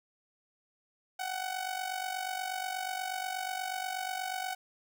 sawtooth tone with amplitude modulation, 748 Hz, F#5, 19 cents sharp, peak -27 dBFS, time 1.19-4.55 s, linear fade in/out 10 ms, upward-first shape sine, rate 48.3 Hz, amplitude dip 70%, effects none

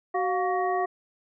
harmonic tone with a mistuned harmonic, 375.1 Hz, F#4, 24 cents sharp, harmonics 1 / 2 / 3 / 5, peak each -28 / -26 / -31 / -36 dBFS, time 0.14-0.86 s, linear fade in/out 10 ms, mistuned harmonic 2, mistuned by -91 cents, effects none

